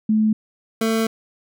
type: tone pair in turn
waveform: sine / 25% pulse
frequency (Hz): 216.5 / 223.7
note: A3 / A3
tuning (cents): -28 / +29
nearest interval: minor second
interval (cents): 57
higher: second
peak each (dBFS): -14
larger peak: neither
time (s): 0.09-0.33 / 0.81-1.07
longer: second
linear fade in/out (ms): 5
effects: none